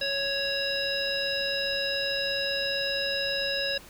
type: harmonic tone with a mistuned harmonic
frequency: 554.4 Hz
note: C#5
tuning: in tune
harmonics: 1 / 3 / 5 / 7 / 9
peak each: -32 / -33 / -34 / -32 / -33 dBFS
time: 0.01-3.78 s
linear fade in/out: 5 ms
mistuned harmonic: 9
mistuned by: +23 cents
effects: pink hiss -49 dBFS RMS until 3.89 s